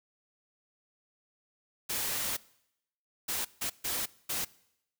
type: noise bursts at uneven times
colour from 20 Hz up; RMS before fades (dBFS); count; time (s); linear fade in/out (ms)
white; -33; 5; 1.89-2.37 / 3.28-3.45 / 3.61-3.7 / 3.84-4.06 / 4.29-4.45; 10
effects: noise-tail reverb RT60 0.8 s tail -22 dB re dry